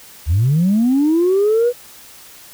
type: linear sweep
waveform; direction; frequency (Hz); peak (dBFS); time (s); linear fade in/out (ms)
sine; up; 69.3 to 496.1; -10; 0.26-1.73; 50
effects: tanh soft clip ceiling -8 dBFS + white hiss -41 dBFS RMS until 2.53 s